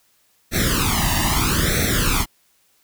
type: noise with flanger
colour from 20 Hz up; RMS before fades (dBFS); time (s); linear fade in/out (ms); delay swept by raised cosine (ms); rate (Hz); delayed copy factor
pink; -19; 0.51-2.26; 50; 0.5 to 1.08; 0.78; +0.95
effects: white hiss -61 dBFS RMS until 2.83 s

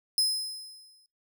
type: tone with exponential decay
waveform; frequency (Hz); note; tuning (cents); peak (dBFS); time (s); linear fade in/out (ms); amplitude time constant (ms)
sawtooth; 5100; D#8; +42; -18; 0.18-1.06; 1; 190
effects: noise-tail reverb RT60 0.2 s tail -22 dB re dry

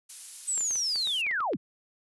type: noise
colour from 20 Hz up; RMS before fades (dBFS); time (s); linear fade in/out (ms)
violet; -37; 0.09-1.22; 10
type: linear sweep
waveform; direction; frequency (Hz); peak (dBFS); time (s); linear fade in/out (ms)
sine; down; 8200 to 95.1; -26; 0.47-1.57; 20
type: clicks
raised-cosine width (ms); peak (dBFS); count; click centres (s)
0.3; -27; 10; 0.577 / 0.608 / 0.709 / 0.756 / 0.958 / 1.073 / 1.266 / 1.312 / 1.405 / 1.534
effects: resampled to 24000 Hz

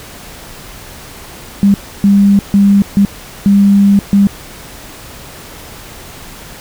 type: tone bursts at uneven times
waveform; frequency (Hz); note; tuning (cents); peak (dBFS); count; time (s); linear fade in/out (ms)
sine; 200; G3; +35; -4; 6; 1.63-1.74 / 2.04-2.39 / 2.54-2.82 / 2.97-3.05 / 3.46-3.99 / 4.13-4.27; 0
effects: pink hiss -32 dBFS RMS until 6.6 s

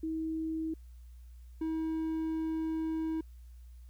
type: tone pair in turn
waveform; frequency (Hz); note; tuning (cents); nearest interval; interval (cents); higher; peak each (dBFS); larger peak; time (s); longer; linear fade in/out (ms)
sine / triangle; 320 / 320; D#4 / D#4; +49 / +49; unison; 0; neither; -32 / -29; second; 0.03-0.74 / 1.61-3.21; second; 5
effects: added 60 Hz sine -48 dBFS peak until 3.89 s + white hiss -72 dBFS RMS until 3.89 s

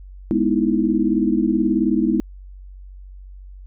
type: chord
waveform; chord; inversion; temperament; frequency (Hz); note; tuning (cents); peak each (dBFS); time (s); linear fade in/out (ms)
sine; E major seventh; first; equal; 207.7 / 246.9 / 311.1 / 329.6; G#3 / B3 / D#4 / E4; 0 / 0 / 0 / 0; -21; 0.31-2.2; 0
effects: added 47 Hz sine -36 dBFS peak until 3.66 s

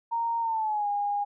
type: tone with pitch glide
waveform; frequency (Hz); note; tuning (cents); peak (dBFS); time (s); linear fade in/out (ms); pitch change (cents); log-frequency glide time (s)
sine; 927 to 816.4; A#5 to G#5; -10 to -30; -25; 0.11-1.25; 20; -220; 0.4-0.88
effects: none

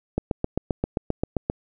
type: click train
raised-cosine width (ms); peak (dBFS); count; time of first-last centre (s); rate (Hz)
2; -9; 11; 0.18-1.499; 7.58
effects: none

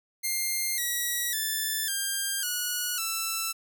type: tone with pitch steps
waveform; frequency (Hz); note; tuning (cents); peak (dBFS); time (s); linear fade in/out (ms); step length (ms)
5% pulse; 2110 / 1923.7 / 1753.9 / 1599.1 / 1457.9 / 1329.2; C7 / B6 / A6 / G6 / F#6 / E6; +14 / -46 / -6 / +34 / -26 / +14; -17; 0.23-3.53; 20; 550
effects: none

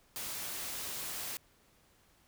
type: noise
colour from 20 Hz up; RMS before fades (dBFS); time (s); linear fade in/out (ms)
white; -40; 0.16-1.37; 0
effects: pink hiss -67 dBFS RMS until 2.27 s

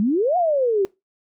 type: exponential two-way sweep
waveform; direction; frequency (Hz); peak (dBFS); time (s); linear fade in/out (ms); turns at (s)
sine; up then down; 194.9 to 740 to 374.2; -16; 0-0.85; 0; 0.37
effects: noise-tail reverb RT60 0.2 s tail -21 dB re dry

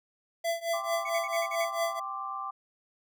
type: tone with tremolo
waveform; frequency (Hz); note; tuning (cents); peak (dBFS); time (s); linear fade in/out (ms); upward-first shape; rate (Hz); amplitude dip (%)
square; 672; E5; +33; -26; 0.44-2; 10; triangle; 4.5; 95
type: chord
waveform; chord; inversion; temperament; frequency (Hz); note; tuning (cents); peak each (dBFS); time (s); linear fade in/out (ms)
sine; G suspended fourth; none; equal; 784 / 1046.5 / 1174.7; G5 / C6 / D6; 0 / 0 / 0; -40 / -40 / -35; 0.73-2.51; 10
type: tone bursts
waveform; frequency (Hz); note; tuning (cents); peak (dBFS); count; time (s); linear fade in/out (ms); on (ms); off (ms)
triangle; 2217; C#7; 0; -33; 7; 1.05-1.647; 5; 45; 47
effects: none

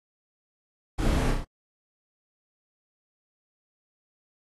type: noise with echo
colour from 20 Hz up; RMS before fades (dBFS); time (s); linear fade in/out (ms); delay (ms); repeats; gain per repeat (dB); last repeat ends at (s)
brown; -25; 0.98-1.32; 10; 31; 4; -3; 1.444
effects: AAC 32 kbps

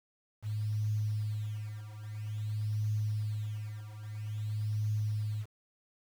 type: tone with tremolo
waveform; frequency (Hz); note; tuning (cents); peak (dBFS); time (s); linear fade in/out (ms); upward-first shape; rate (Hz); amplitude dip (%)
sine; 106.6; G#2; +46; -28; 0.42-5.46; 50; triangle; 0.5; 85
effects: 9-bit

